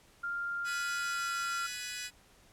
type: tone with pitch glide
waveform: sine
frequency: 1396.9 to 1380.9 Hz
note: F6 to F6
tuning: 0 to -20 cents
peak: -33 dBFS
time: 0.23-1.67 s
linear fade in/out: 10 ms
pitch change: -20 cents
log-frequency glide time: 1-1.26 s
type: chord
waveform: 15% pulse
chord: G# minor seventh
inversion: third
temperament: equal with one note detuned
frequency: 1480 / 1693.2 / 1975.5 / 2489 Hz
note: F#6 / G#6 / B6 / D#7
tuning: 0 / +33 / 0 / 0 cents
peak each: -38 / -39 / -38 / -35 dBFS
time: 0.64-2.11 s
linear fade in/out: 50 ms
effects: pink hiss -62 dBFS RMS until 2.52 s + low-pass 12000 Hz 12 dB/octave